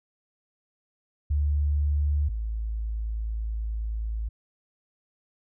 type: tone pair in turn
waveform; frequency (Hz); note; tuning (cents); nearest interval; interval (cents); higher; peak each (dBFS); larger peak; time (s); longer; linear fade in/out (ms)
sine; 73 / 54.69; D2 / A1; -10 / -10; perfect fourth; 500; first; -21 / -27; first; 1.3-2.29 / 2.29-4.29; second; 10
effects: none